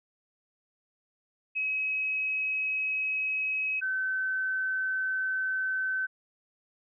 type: tone pair in turn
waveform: sine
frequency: 2552 / 1529.3 Hz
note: D#7 / G6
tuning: +43 / -43 cents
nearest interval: major sixth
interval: 886 cents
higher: first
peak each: -27 dBFS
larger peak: neither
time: 1.55-3.81 / 3.81-6.07 s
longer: neither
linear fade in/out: 20 ms
effects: none